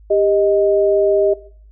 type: tone pair together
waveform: sine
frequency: 397.2 / 623.8 Hz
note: G4 / D#5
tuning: +23 / +4 cents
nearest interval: minor sixth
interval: 781 cents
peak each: -14 dBFS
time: 0.1-1.34 s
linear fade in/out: 10 ms
effects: noise-tail reverb RT60 0.5 s tail -18 dB re dry + added 52 Hz sine -41 dBFS peak until 1.71 s